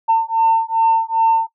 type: beating tone pair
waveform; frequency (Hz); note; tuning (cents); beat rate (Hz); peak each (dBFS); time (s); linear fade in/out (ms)
sine; 901 / 903.5; A5 / A5; +41 / +46; 2.5; -14; 0.08-1.48; 20
effects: noise-tail reverb RT60 0.1 s tail -17 dB re dry + tanh soft clip ceiling -6 dBFS